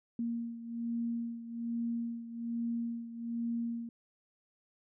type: beating tone pair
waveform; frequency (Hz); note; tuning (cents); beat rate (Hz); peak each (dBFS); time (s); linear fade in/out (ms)
sine; 233.1 / 234.3; A#3 / A#3; 0 / +9; 1.2; -35 / -40; 0.19-3.89; 2
effects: none